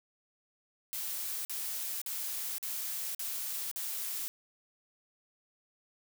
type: noise bursts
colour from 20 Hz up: blue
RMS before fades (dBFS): -37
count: 6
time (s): 0.93-4.28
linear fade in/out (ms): 0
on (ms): 520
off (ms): 46
effects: none